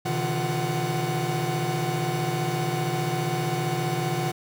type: tone cluster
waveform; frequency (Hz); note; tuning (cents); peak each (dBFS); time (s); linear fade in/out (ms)
45% pulse; 128.4 / 148.5 / 163.7 / 351.5 / 748; C3 / D3 / E3 / F4 / F#5; -32 / +20 / -12 / +11 / +19; -31; 0.05-4.32; 10
effects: none